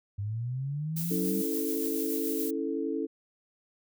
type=linear sweep; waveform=sine; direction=up; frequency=98 to 199.3 Hz; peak=-30 dBFS; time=0.18-1.42 s; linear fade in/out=10 ms
type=noise with tremolo; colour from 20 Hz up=violet; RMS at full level=-35 dBFS; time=0.96-2.51 s; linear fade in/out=10 ms; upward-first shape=sine; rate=7 Hz; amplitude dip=25%
type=chord; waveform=sine; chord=A major; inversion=first; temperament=equal with one note detuned; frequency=277.2 / 328.1 / 440 Hz; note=C#4 / E4 / A4; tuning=0 / -8 / 0 cents; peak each=-33 dBFS; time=1.1-3.07 s; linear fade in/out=20 ms
effects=none